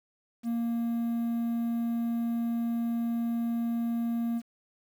triangle tone with quantisation, 233.1 Hz, A#3, in tune, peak -25 dBFS, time 0.43-4.42 s, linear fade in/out 50 ms, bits 9, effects none

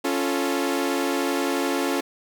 sawtooth chord, Db augmented, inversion none, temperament equal, 277.2 / 349.2 / 440 Hz, Db4 / F4 / A4, 0 / 0 / 0 cents, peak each -21 / -23 / -25 dBFS, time 0.04-2.01 s, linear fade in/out 10 ms, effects none

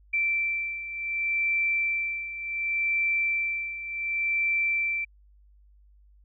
sine beating tone pair, 2340 / 2340.68 Hz, D7 / D7, -7 / -6 cents, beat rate 0.68 Hz, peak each -31 / -26 dBFS, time 0.13-5.05 s, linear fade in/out 10 ms, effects added 50 Hz sine -54 dBFS peak until 6.24 s

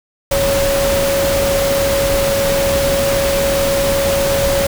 sine tone in noise, 554.4 Hz, C#5, in tune, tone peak -14 dBFS, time 0.31-4.67 s, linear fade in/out 5 ms, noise pink, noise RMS -19 dBFS, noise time 0.31-4.67 s, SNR +2 dB, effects none

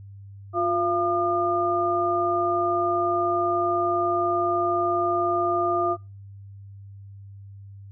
sine tone cluster, 353.7 / 684 / 1210 Hz, F4 / F5 / D#6, +22 / -36 / -49 cents, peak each -25 dBFS, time 0.53-5.97 s, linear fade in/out 50 ms, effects noise-tail reverb RT60 0.3 s tail -23 dB re dry + added 99 Hz sine -40 dBFS peak until 7.91 s

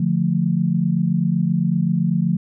sine chord, D minor, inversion none, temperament equal, 146.83 / 174.61 / 220 Hz, D3 / F3 / A3, 0 / 0 / 0 cents, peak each -22 / -18 / -23 dBFS, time 0-2.37 s, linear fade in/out 5 ms, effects none

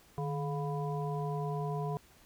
harmonic tone with a mistuned harmonic, 141.7 Hz, C#3, 38 cents sharp, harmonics 1 / 3 / 5 / 7, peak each -34 / -39 / -41 / -42 dBFS, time 0.18-1.97 s, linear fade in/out 0 ms, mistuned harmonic 1, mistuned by +120 cents, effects pink hiss -61 dBFS RMS until 2.25 s

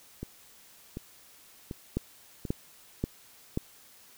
two click trains, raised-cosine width 3 ms, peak -23 / -15 dBFS, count 4 / 4, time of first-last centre 0.23-2.452 / 1.97-3.574 s, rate 1.35 / 1.87 Hz, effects white hiss -56 dBFS RMS until 4.17 s

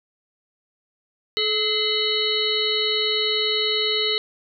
harmonic tone with a mistuned harmonic, 430 Hz, A4, 40 cents flat, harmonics 1 / 3 / 5 / 7 / 9 / 10, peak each -26 / -36 / -29 / -25 / -25 / -26 dBFS, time 1.37-4.18 s, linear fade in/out 0 ms, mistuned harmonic 5, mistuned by -73 cents, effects none

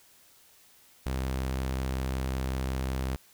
sawtooth tone, 65.41 Hz, C2, in tune, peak -25 dBFS, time 1.06-3.16 s, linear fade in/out 0 ms, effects white hiss -59 dBFS RMS until 3.33 s

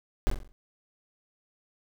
brown noise with echo, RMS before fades -21 dBFS, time 0.27-0.3 s, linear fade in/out 0 ms, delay 44 ms, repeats 5, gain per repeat -7 dB, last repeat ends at 0.52 s, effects none

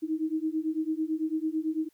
sine beating tone pair, 311.1 / 320.1 Hz, D#4 / D#4, 0 / +49 cents, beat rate 9 Hz, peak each -30 dBFS, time 0.02-1.89 s, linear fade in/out 20 ms, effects white hiss -69 dBFS RMS until 1.93 s

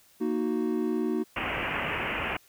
triangle chord, D# minor, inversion second, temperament equal, 233.1 / 311.1 / 370 Hz, A#3 / D#4 / F#4, 0 / 0 / 0 cents, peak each -28 dBFS, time 0.2-1.24 s, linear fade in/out 20 ms
white low-pass noise, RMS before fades -31 dBFS, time 1.36-2.37 s, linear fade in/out 5 ms, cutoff 2900 Hz, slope 96 dB/octave
effects white hiss -60 dBFS RMS until 2.48 s

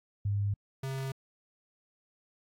sine / square tone pair in turn, 101.3 / 134.12 Hz, G#2 / C3, -43 / +43 cents, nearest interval perfect fourth, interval 486 cents, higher second, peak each -27 / -34 dBFS, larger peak first, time 0.25-0.54 / 0.83-1.12 s, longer neither, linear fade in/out 5 ms, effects AAC 64 kbps

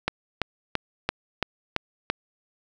click train, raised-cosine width 0.3 ms, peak -7 dBFS, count 7, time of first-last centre 0.08-2.1 s, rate 2.97 Hz, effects none

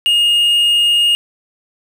triangle tone, 2849 Hz, F7, 34 cents sharp, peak -8 dBFS, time 0.06-1.15 s, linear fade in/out 0 ms, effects 7-bit

